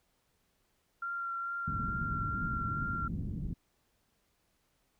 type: tone with vibrato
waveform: sine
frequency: 1378 Hz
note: F6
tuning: 24 cents flat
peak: -34 dBFS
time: 1.02-3.08 s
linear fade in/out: 5 ms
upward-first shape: triangle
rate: 2.3 Hz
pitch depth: 15 cents each way
type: low-pass noise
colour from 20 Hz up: white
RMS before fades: -37 dBFS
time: 1.67-3.54 s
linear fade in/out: 10 ms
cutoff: 210 Hz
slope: 24 dB/octave
effects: pink hiss -75 dBFS RMS until 4.99 s